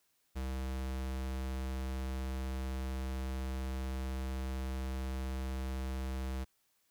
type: tone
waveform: square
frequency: 65.41 Hz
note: C2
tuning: in tune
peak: -36 dBFS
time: 0.35-6.45 s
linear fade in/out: 20 ms
effects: white hiss -75 dBFS RMS until 6.9 s